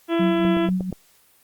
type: harmonic tone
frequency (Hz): 334.8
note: E4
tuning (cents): +27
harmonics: 1 / 2 / 3 / 4 / 5 / 6 / 7 / 8 / 9 / 10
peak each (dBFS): -19 / -27 / -33 / -33 / -37 / -39 / -41 / -39 / -42 / -38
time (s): 0.08-0.7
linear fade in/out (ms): 50
type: tone with tremolo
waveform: sine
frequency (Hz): 185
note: F#3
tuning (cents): 0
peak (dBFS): -18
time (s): 0.19-0.91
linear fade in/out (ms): 10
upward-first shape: sine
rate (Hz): 4.2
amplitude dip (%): 65
type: click train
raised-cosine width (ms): 2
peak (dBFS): -17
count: 5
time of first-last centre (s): 0.45-0.927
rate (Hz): 8.39
effects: white hiss -57 dBFS RMS until 1.43 s + Opus 48 kbps